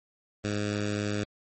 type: tone with notch filter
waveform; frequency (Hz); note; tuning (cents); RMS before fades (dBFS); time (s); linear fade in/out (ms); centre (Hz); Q
10% pulse; 103.7; G#2; -2; -30; 0.44-1.24; 5; 820; 1.3
effects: MP3 32 kbps